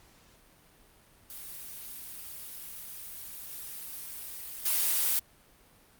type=noise with level steps; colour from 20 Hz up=blue; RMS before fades=-43 / -41 / -27 dBFS; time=1.3-5.19 s; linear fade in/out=0 ms; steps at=3.5 / 4.65 s; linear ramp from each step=10 ms; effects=pink hiss -60 dBFS RMS until 5.99 s + Opus 48 kbps